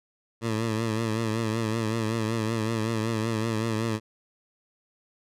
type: tone with vibrato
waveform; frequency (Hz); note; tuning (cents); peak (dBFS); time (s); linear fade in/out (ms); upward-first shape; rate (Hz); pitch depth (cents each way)
15% pulse; 111.8; A2; +28; -19; 0.41-4; 50; triangle; 5.3; 75
effects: low-pass 10000 Hz 12 dB/octave